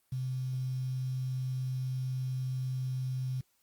sine tone with quantisation, 129.2 Hz, C3, 21 cents flat, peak -31 dBFS, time 0.12-3.41 s, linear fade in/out 5 ms, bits 9, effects white hiss -73 dBFS RMS until 3.62 s + Opus 24 kbps

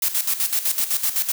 blue noise with tremolo, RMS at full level -20 dBFS, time 0.02-1.32 s, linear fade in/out 5 ms, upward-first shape square, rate 7.9 Hz, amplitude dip 70%, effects none

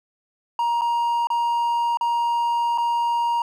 triangle tone with dropouts, 942 Hz, A#5, 18 cents sharp, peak -17 dBFS, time 0.59-3.42 s, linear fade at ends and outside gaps 2 ms, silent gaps 0.811-0.817 / 1.271-1.302 / 1.972-2.01 / 2.777-2.782 s, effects none

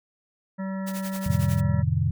harmonic tone, 191.7 Hz, G3, 38 cents flat, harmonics 1 / 3 / 5 / 7 / 9 / 10, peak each -28 / -38 / -42 / -45 / -47 / -48 dBFS, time 0.58-1.83 s, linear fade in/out 20 ms
white noise with tremolo, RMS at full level -36 dBFS, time 0.86-1.61 s, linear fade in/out 20 ms, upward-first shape triangle, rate 11 Hz, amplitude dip 95%
sine chord, F dominant seventh, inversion none, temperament equal with one note detuned, 87.31 / 110 / 130.81 / 153.16 Hz, F2 / A2 / C3 / Eb3, 0 / 0 / 0 / -27 cents, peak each -26 dBFS, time 1.26-2.11 s, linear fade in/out 5 ms
effects none

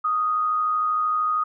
sine tone with amplitude modulation, 1244.5 Hz, D#6, in tune, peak -18 dBFS, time 0.04-1.44 s, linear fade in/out 10 ms, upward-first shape sine, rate 113 Hz, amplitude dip 35%, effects none

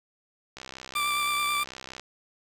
click train, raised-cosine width 0.2 ms, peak -22 dBFS, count 94, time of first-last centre 0.57-1.996 s, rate 65.2 Hz
20% pulse tone with vibrato, 1175 Hz, D6, 1 cent sharp, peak -20 dBFS, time 0.95-1.64 s, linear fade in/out 10 ms, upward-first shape triangle, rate 9.3 Hz, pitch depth 21 cents each way
effects none

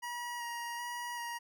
25% pulse tone with vibrato, 954 Hz, A#5, 40 cents sharp, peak -34 dBFS, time 0.02-1.39 s, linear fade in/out 20 ms, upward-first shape square, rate 1.3 Hz, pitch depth 14 cents each way, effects none

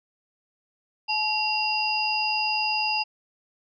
sine tone cluster, 856 / 2756 / 4896 Hz, A5 / F7 / D#8, -48 / -24 / -29 cents, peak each -27 dBFS, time 1.08-3.04 s, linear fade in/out 20 ms, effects none

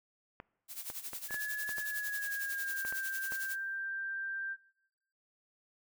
clicks, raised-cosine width 0.5 ms, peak -29 dBFS, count 10, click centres 0.401 / 0.901 / 1.133 / 1.308 / 1.343 / 1.692 / 1.783 / 2.85 / 2.925 / 3.322 s
blue noise with tremolo, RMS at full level -40 dBFS, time 0.68-3.57 s, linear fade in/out 50 ms, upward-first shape sine, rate 11 Hz, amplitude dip 75%
sine tone with pitch glide, 1700 to 1577 Hz, G#6 to G6, +40 to +10 cents, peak -35 dBFS, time 1.28-4.57 s, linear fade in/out 50 ms, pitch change -130 cents, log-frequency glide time 1.88-2.93 s
effects noise-tail reverb RT60 1.0 s tail -22 dB re dry

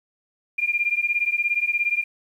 sine beating tone pair, 2395 / 2412 Hz, D7 / D7, +33 / +46 cents, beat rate 17 Hz, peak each -23 dBFS, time 0.58-2.04 s, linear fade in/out 10 ms, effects 9-bit

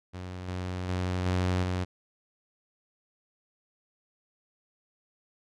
sawtooth tone with level steps, 91.2 Hz, F#2, 24 cents flat, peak -33 / -28 / -24 / -21 / -24 dBFS, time 0.13-1.85 s, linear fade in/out 20 ms, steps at 0.48 / 0.89 / 1.26 / 1.63 s, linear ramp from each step 2 ms, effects low-pass 6000 Hz 12 dB/octave

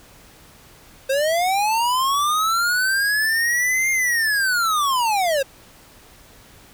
square linear two-way sweep, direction up then down, 523.3 to 2126 to 523.3 Hz, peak -18 dBFS, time 1.09-5.43 s, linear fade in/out 10 ms, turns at 3.91 s, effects pink hiss -48 dBFS RMS until 6.73 s

